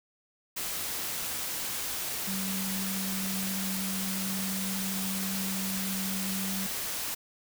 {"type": "tone in noise", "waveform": "sine", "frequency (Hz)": 191.7, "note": "G3", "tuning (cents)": -38, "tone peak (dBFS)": -33, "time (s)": [2.27, 6.67], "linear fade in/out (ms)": 10, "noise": "white", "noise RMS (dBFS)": -34, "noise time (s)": [0.56, 7.15], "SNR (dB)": -2, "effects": []}